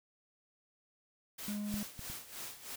white noise with tremolo, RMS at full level -43 dBFS, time 1.38-2.76 s, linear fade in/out 10 ms, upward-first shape sine, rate 3.1 Hz, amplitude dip 75%
triangle tone, 207.7 Hz, G#3, in tune, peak -34 dBFS, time 1.48-1.83 s, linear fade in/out 2 ms
clicks, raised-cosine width 5 ms, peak -30 / -34 / -35 dBFS, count 3, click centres 1.741 / 1.993 / 2.1 s
effects none

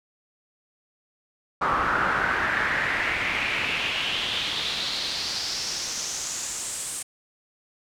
brown noise with band-pass filter sweep, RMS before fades -27 dBFS, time 1.61-7.03 s, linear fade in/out 10 ms, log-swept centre 1200 to 8800 Hz, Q 3.7, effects none

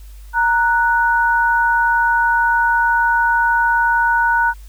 sine tone pair together, 930.5 / 1477 Hz, A#5 / F#6, -3 / -3 cents, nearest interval minor sixth, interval 800 cents, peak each -15 dBFS, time 0.33-4.54 s, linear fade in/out 50 ms, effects added 50 Hz sine -34 dBFS peak until 4.68 s + white hiss -51 dBFS RMS until 4.68 s

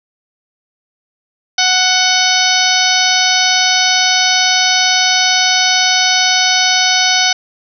harmonic tone with a mistuned harmonic, 740 Hz, F#5, in tune, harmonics 1 / 2 / 3 / 4 / 5 / 6 / 7 / 8, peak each -18 / -18 / -18 / -18 / -18 / -18 / -18 / -18 dBFS, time 1.58-7.33 s, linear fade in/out 5 ms, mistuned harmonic 4, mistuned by +36 cents, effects none

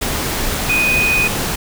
sine tone in noise, 2489 Hz, D#7, in tune, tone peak -13 dBFS, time 0.69-1.28 s, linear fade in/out 10 ms, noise pink, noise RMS -20 dBFS, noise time 0.01-1.56 s, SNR +4 dB, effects none

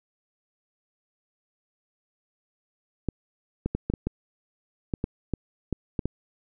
clicks, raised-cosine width 3 ms, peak -13 dBFS, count 12, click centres 3.087 / 3.66 / 3.75 / 3.9 / 3.938 / 4.07 / 4.938 / 5.041 / 5.337 / 5.727 / 5.992 / 6.056 s, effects none

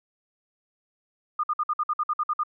sine tone bursts, 1222 Hz, D#6, 32 cents flat, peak -22 dBFS, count 11, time 1.39-2.435 s, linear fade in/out 5 ms, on 45 ms, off 55 ms, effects none

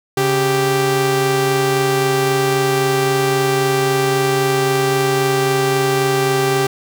sawtooth tone pair together, 138.59 / 392 Hz, C#3 / G4, 0 / 0 cents, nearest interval octave + tritone, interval 1800 cents, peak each -16 / -11 dBFS, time 0.17-6.67 s, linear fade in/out 5 ms, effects none

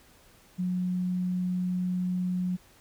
sine tone, 181.3 Hz, F#3, 35 cents flat, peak -26 dBFS, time 0.58-2.57 s, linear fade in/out 20 ms, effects pink hiss -58 dBFS RMS until 2.8 s

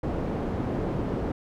white low-pass noise, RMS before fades -29 dBFS, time 0.03-1.32 s, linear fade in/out 5 ms, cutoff 400 Hz, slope 12 dB/octave, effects none

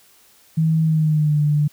sine tone with pitch glide, 160 to 148.43 Hz, D#3 to D3, +49 to +19 cents, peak -14 dBFS, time 0.57-1.68 s, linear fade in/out 10 ms, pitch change -130 cents, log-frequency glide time 0.83-1.39 s, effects white hiss -53 dBFS RMS until 1.72 s

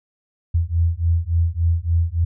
sine beating tone pair, 82.41 / 85.91 Hz, E2 / F2, 0 / -28 cents, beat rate 3.5 Hz, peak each -19 dBFS, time 0.54-2.25 s, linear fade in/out 10 ms, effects none

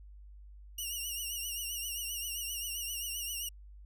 10% pulse tone with vibrato, 2858 Hz, F7, 39 cents sharp, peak -28 dBFS, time 0.78-3.49 s, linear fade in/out 5 ms, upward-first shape triangle, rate 7.6 Hz, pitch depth 86 cents each way, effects added 50 Hz sine -49 dBFS peak until 3.85 s

